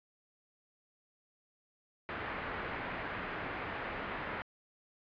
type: low-pass noise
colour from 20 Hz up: white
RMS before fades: -40 dBFS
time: 2.09-4.42 s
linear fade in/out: 0 ms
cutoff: 2100 Hz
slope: 24 dB/octave
effects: resampled to 11025 Hz